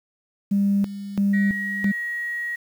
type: tone with tremolo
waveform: sine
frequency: 200 Hz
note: G3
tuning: 35 cents sharp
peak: -16 dBFS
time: 0.51-1.92 s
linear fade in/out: 10 ms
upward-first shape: square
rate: 1.5 Hz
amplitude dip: 80%
type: tone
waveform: sine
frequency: 1900 Hz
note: A#6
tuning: 33 cents sharp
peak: -25 dBFS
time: 1.33-2.56 s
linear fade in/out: 10 ms
effects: tanh soft clip ceiling -11 dBFS + 8-bit